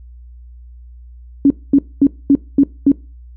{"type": "tone bursts", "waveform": "sine", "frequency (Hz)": 279.1, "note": "C#4", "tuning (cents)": 12, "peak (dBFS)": -5, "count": 6, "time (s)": [1.45, 2.918], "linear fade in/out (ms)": 2, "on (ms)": 53, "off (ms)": 230, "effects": ["noise-tail reverb RT60 0.3 s tail -21 dB re dry", "added 60 Hz sine -35 dBFS peak until 3.36 s"]}